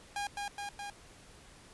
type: tone with echo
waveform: sawtooth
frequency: 812 Hz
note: G#5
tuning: 39 cents flat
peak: -30 dBFS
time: 0.16-0.27 s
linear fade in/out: 2 ms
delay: 210 ms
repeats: 3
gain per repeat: -2 dB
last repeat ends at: 0.9 s
effects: pink hiss -56 dBFS RMS until 1.73 s + resampled to 24000 Hz